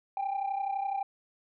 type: tone pair together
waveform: sine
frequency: 784 / 815.9 Hz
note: G5 / G#5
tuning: 0 / -31 cents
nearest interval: minor second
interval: 69 cents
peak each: -29 / -33 dBFS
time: 0.17-1.03 s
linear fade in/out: 2 ms
effects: tanh soft clip ceiling -26 dBFS